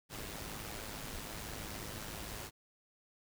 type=noise with amplitude modulation; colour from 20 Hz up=pink; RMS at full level=-42 dBFS; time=0.09-2.51 s; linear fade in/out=50 ms; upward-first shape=sine; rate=106 Hz; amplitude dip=50%; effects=none